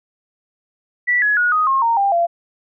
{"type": "tone with pitch steps", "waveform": "sine", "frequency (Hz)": [1959, 1685.8, 1450.7, 1248.4, 1074.3, 924.5, 795.6, 684.7], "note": ["B6", "G#6", "F#6", "D#6", "C6", "A#5", "G5", "F5"], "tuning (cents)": [-15, 25, -35, 5, 45, -15, 25, -34], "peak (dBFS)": -13, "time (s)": [1.07, 2.27], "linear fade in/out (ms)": 20, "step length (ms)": 150, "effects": []}